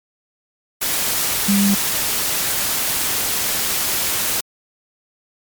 sine tone in noise, 200 Hz, G3, 35 cents sharp, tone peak -13 dBFS, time 1.48-1.75 s, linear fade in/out 10 ms, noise white, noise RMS -20 dBFS, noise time 0.81-4.41 s, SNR +4 dB, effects MP3 96 kbps

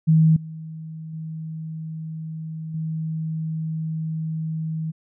sine tone with level steps, 159.3 Hz, D#3, 41 cents sharp, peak -12 / -32 / -29 / -24 dBFS, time 0.07-4.92 s, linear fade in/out 20 ms, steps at 0.36 / 1.13 / 2.74 s, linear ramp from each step 5 ms, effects none

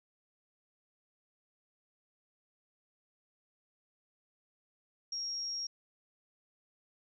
sine tone, 5588 Hz, F8, in tune, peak -35 dBFS, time 5.12-5.67 s, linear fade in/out 5 ms, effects none

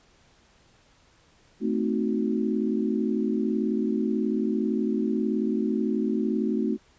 sine chord, A diminished seventh, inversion none, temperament equal with one note detuned, 220 / 258.2 / 311.1 / 370 Hz, A3 / C4 / Eb4 / Gb4, 0 / -23 / 0 / 0 cents, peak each -26 / -29 / -30 / -30 dBFS, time 1.6-6.78 s, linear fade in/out 50 ms, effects pink hiss -60 dBFS RMS until 6.98 s + resampled to 16000 Hz

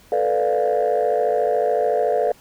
sine chord, B half-diminished seventh, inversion third, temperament equal with one note detuned, 440 / 493.9 / 587.3 / 702.1 Hz, A4 / B4 / D5 / F5, 0 / 0 / 0 / +9 cents, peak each -21 dBFS, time 0.12-2.32 s, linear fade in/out 2 ms, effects tanh soft clip ceiling -11 dBFS + pink hiss -51 dBFS RMS until 2.4 s

